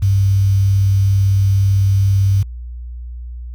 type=tone with quantisation; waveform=sine; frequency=97.9 Hz; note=G2; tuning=2 cents flat; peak=-10 dBFS; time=0.02-2.43 s; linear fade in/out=10 ms; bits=6; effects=added 60 Hz sine -26 dBFS peak until 3.54 s